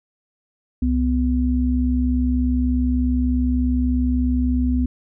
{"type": "tone pair together", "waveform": "sine", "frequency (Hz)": [66.68, 250], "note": ["C2", "B3"], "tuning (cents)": [33, 21], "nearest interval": "octave + major seventh", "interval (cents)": 2288, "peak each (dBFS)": -19, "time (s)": [0.82, 4.86], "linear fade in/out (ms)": 5, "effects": []}